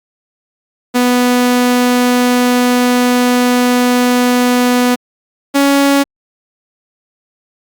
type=tone pair in turn; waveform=sawtooth; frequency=246.9 / 279.5 Hz; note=B3 / C#4; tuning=0 / +14 cents; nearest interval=major second; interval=214 cents; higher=second; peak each=-5 / -4 dBFS; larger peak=second; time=0.94-4.96 / 5.54-6.04 s; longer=first; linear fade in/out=20 ms; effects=Opus 48 kbps